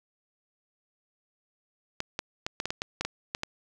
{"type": "clicks", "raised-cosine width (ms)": 0.2, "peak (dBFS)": -13, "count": 11, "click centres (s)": [2.004, 2.191, 2.465, 2.601, 2.656, 2.705, 2.819, 3.01, 3.05, 3.349, 3.434], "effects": []}